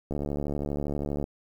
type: click train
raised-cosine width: 2 ms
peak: -18 dBFS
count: 83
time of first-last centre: 0.11-1.241 s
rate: 72.5 Hz
effects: 9-bit